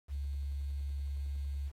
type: tone with quantisation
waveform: sine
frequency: 70 Hz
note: C#2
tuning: 18 cents sharp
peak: -34 dBFS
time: 0.08-1.72 s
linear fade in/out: 50 ms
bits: 10
effects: AAC 48 kbps